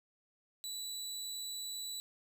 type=tone; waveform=25% pulse; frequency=3951 Hz; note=B7; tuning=in tune; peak=-36 dBFS; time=0.64-2 s; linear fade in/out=0 ms; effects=none